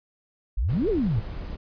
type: exponential two-way sweep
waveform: sine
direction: up then down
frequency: 41.7 to 472.7 to 96.9 Hz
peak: -21 dBFS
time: 0.57-1.2 s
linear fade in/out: 10 ms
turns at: 0.89 s
type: noise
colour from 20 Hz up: brown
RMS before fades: -33 dBFS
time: 0.68-1.57 s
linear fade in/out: 20 ms
effects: resampled to 11025 Hz